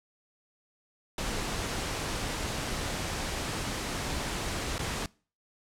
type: noise with dropouts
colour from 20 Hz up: pink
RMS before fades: -33 dBFS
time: 1.18-5.06 s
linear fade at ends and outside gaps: 2 ms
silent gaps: 4.782-4.791 s
effects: noise-tail reverb RT60 0.4 s tail -24 dB re dry + low-pass 9000 Hz 12 dB/octave